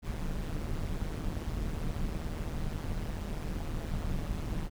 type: noise with amplitude modulation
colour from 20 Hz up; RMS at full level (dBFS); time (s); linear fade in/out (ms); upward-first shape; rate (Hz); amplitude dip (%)
brown; -31; 0.02-4.7; 50; sine; 156; 75
effects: none